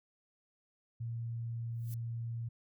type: tone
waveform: sine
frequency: 116.2 Hz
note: A#2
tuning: 5 cents flat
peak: -36 dBFS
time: 1-2.49 s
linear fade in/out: 10 ms
type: noise with exponential growth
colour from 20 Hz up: violet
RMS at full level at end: -47 dBFS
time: 1.72-1.94 s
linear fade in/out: 0 ms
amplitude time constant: 46 ms
effects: none